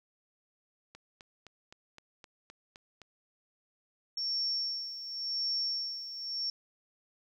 click train, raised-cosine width 0.2 ms, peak -32 dBFS, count 9, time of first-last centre 0.95-3.017 s, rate 3.87 Hz
sine tone with tremolo, 5470 Hz, F8, 37 cents flat, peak -29 dBFS, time 4.17-6.5 s, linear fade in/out 2 ms, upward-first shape sine, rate 0.91 Hz, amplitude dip 70%
effects 11-bit

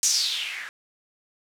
violet noise with low-pass filter sweep, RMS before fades -26 dBFS, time 0.03-0.69 s, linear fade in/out 0 ms, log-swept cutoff 6800 to 1600 Hz, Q 4.8, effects none

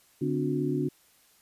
sine tone cluster, 145.3 / 258 / 294.8 / 363.2 Hz, D3 / C4 / D4 / F#4, -18 / -24 / +7 / -32 cents, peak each -31 dBFS, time 0.21-0.89 s, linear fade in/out 10 ms, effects white hiss -62 dBFS RMS until 1.41 s + resampled to 32000 Hz

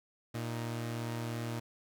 sawtooth tone pair together, 116.9 / 311.1 Hz, A#2 / D#4, +5 / 0 cents, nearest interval octave + perfect fourth, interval 1695 cents, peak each -32 / -40 dBFS, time 0.34-1.6 s, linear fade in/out 10 ms, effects none

